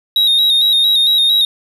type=tone with vibrato; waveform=triangle; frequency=3767 Hz; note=A#7; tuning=17 cents sharp; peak=-8 dBFS; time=0.16-1.45 s; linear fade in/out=2 ms; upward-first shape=square; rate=4.4 Hz; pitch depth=38 cents each way; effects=none